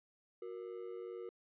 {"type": "ring-modulated tone", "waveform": "triangle", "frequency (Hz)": 417.7, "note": "G#4", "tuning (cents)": 10, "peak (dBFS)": -38, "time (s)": [0.42, 1.29], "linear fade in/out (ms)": 0, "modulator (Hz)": 51.1, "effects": ["resampled to 8000 Hz"]}